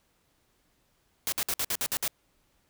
white noise bursts, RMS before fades -29 dBFS, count 8, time 1.27-2.078 s, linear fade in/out 0 ms, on 52 ms, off 56 ms, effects pink hiss -70 dBFS RMS until 2.69 s

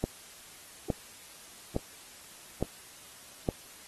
click train, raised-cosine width 2 ms, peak -14 dBFS, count 5, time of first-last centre 0.04-3.488 s, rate 1.16 Hz, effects white hiss -51 dBFS RMS until 3.87 s + AAC 32 kbps

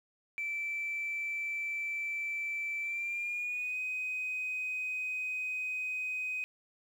sine tone with pitch glide, 2328 to 2510 Hz, D7 to D#7, -16 to +15 cents, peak -32 dBFS, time 0.38-6.44 s, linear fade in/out 0 ms, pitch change +131 cents, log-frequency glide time 2.82-3.79 s, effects tanh soft clip ceiling -28 dBFS + 10-bit

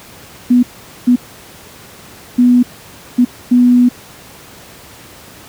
sine tone bursts at uneven times, 245.8 Hz, B3, 8 cents flat, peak -5 dBFS, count 5, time 0.5-0.63 / 1.07-1.16 / 2.38-2.63 / 3.18-3.25 / 3.51-3.89 s, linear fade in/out 10 ms, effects pink hiss -37 dBFS RMS until 5.48 s + high-pass 80 Hz 12 dB/octave

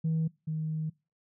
sine tone pair in turn, 160.5 / 156.83 Hz, E3 / D#3, -46 / +14 cents, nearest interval unison, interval 40 cents, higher first, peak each -24 / -29 dBFS, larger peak first, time 0.04-0.28 / 0.47-0.9 s, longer second, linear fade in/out 10 ms, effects noise-tail reverb RT60 0.3 s tail -24 dB re dry + tanh soft clip ceiling -23 dBFS

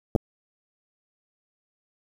clicks, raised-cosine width 2 ms, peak -8 dBFS, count 2, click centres 0.152 / 0.161 s, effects 7-bit

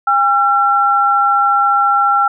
sine tone pair together, 807 / 1357.2 Hz, G#5 / F6, -50 / -50 cents, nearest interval major sixth, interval 900 cents, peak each -14 / -11 dBFS, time 0.07-2.28 s, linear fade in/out 5 ms, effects none

